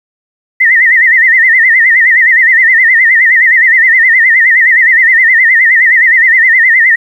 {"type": "tone with vibrato", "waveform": "sine", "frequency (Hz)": 1936, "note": "B6", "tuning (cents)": -35, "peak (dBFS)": -3, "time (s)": [0.6, 6.96], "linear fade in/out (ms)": 10, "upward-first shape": "sine", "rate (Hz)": 9.6, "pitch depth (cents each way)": 130, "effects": ["7-bit"]}